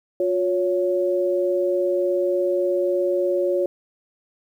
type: tone pair together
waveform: sine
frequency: 357.6 / 559 Hz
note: F4 / C#5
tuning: +41 / +14 cents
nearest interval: minor sixth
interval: 773 cents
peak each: -21 dBFS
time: 0.2-3.66 s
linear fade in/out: 2 ms
effects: 9-bit